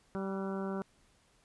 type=harmonic tone with a mistuned harmonic; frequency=193.8 Hz; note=G3; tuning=20 cents flat; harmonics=1 / 2 / 3 / 4 / 5 / 6 / 7 / 8; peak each=-36 / -39 / -44 / -48 / -48 / -50 / -48 / -53 dBFS; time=0.15-0.82 s; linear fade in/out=0 ms; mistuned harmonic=8; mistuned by=-69 cents; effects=pink hiss -68 dBFS RMS until 1.44 s + resampled to 24000 Hz